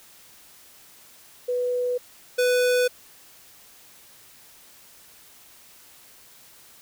sine / square tone pair in turn, 493.9 / 496.3 Hz, B4 / B4, 0 / +8 cents, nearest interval unison, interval 8 cents, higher second, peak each -22 / -19 dBFS, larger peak second, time 1.48-1.98 / 2.38-2.88 s, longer neither, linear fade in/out 10 ms, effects white hiss -51 dBFS RMS until 6.81 s

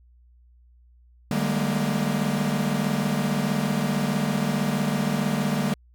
45% pulse tone cluster, 149.2 / 192.2 / 207.6 / 233.9 Hz, D3 / G3 / G#3 / A#3, +28 / -34 / 0 / +6 cents, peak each -28 dBFS, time 1.31-5.74 s, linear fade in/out 2 ms, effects added 60 Hz sine -52 dBFS peak until 5.94 s

